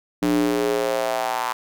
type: tone with high-pass filter sweep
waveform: square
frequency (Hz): 59.2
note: A#1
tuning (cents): +27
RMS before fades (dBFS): -22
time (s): 0.22-1.53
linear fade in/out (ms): 5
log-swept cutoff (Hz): 250 to 1000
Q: 3.8
effects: none